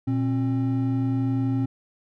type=tone pair together; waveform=triangle; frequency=119.1 / 267.4 Hz; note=A#2 / C4; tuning=+38 / +38 cents; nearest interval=octave + major second; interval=1400 cents; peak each=-22 dBFS; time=0.07-1.66 s; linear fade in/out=10 ms; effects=none